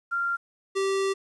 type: tone pair in turn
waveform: sine / square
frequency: 1387 / 389.2 Hz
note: F6 / G4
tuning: -12 / -12 cents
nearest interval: octave + minor seventh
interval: 2200 cents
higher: first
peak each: -24 dBFS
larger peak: neither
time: 0.11-0.37 / 0.75-1.14 s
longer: second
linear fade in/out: 20 ms
effects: resampled to 22050 Hz + 10-bit